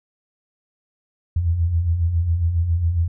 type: beating tone pair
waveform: sine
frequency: 78.5 / 85.8 Hz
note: D#2 / F2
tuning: +16 / -30 cents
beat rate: 7.3 Hz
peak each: -26 / -17 dBFS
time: 1.36-3.08 s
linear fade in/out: 5 ms
effects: none